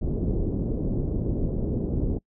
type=low-pass noise; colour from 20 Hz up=pink; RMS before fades=-26 dBFS; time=0.01-2.19 s; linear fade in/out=20 ms; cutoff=430 Hz; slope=24 dB/octave; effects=noise-tail reverb RT60 0.1 s tail -26 dB re dry